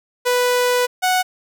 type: tone pair in turn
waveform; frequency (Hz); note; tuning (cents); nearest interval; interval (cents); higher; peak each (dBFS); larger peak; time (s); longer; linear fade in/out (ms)
sawtooth; 493.9 / 738.3; B4 / F#5; 0 / -4; perfect fifth; 696; second; -11; neither; 0.25-0.87 / 1.02-1.23; first; 20
effects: none